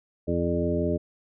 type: harmonic tone with a mistuned harmonic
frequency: 85.6 Hz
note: F2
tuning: 34 cents flat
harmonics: 1 / 2 / 3 / 4 / 5 / 7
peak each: -30 / -30 / -30 / -30 / -30 / -30 dBFS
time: 0.27-0.98 s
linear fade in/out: 20 ms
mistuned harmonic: 1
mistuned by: -23 cents
effects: none